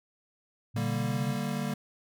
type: linear sweep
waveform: sine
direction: up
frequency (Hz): 111.5 to 138.59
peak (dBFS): -31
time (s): 0.74-1.37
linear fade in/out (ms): 20
type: chord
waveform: square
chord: G minor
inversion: second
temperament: equal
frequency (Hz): 146.83 / 196 / 233.1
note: D3 / G3 / Bb3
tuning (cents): 0 / 0 / 0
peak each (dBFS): -35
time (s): 0.76-1.74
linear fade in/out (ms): 5
effects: none